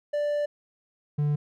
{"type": "tone pair in turn", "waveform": "triangle", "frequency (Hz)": [587.3, 147.29], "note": ["D5", "D3"], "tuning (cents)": [0, 5], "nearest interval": "2 octaves", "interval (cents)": 2395, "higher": "first", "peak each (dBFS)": [-22, -20], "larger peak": "second", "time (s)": [[0.13, 0.46], [1.18, 1.36]], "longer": "first", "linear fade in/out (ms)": 10, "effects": []}